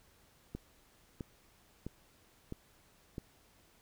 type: click train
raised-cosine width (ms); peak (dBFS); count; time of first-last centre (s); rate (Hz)
3; -27; 5; 0.55-3.182; 1.52
effects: pink hiss -66 dBFS RMS until 3.81 s